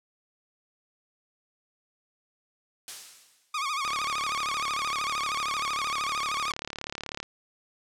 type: noise with exponential decay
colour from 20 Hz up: blue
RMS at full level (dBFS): -32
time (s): 2.88-3.67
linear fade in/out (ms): 0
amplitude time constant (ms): 170
type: tone with vibrato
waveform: sawtooth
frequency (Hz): 1166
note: D6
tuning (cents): -13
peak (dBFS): -24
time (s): 3.54-6.52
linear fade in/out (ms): 5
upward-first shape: sine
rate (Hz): 13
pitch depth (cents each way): 130
type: click train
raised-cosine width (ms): 0.2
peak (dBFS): -17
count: 123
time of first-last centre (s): 3.85-7.23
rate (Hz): 36.1
effects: low-pass 8000 Hz 12 dB/octave